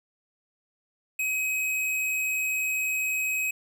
square tone, 2536 Hz, D#7, 32 cents sharp, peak -26 dBFS, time 1.19-3.51 s, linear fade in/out 5 ms, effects none

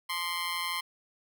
15% pulse tone with amplitude modulation, 1046.5 Hz, C6, in tune, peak -21 dBFS, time 0.09-0.81 s, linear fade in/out 10 ms, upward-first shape sine, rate 172 Hz, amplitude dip 70%, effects none

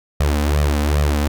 sawtooth tone with flanger, 73.42 Hz, D2, in tune, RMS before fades -17 dBFS, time 0.2-1.28 s, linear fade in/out 5 ms, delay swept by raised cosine 1.6 to 4 ms, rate 2.5 Hz, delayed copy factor +0.8, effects none

